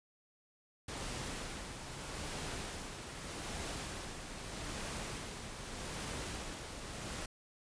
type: noise with tremolo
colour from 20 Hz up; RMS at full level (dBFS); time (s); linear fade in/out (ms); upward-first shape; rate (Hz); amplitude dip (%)
pink; -41; 0.88-7.26; 5; sine; 0.81; 45
effects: resampled to 22050 Hz